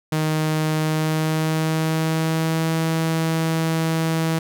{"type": "tone with pitch glide", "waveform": "sawtooth", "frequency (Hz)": [156, 161.97], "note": ["D#3", "E3"], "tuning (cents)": [5, -30], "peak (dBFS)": -15, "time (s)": [0.12, 4.39], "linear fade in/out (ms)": 5, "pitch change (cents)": 65, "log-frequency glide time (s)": [0.81, 2.72], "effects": []}